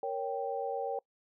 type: chord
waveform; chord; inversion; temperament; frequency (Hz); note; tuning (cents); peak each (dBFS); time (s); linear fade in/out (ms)
sine; G diminished; first; equal; 466.2 / 554.4 / 784; Bb4 / Db5 / G5; 0 / 0 / 0; -36 / -37 / -36; 0.03-0.99; 2
effects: noise-tail reverb RT60 0.1 s tail -25 dB re dry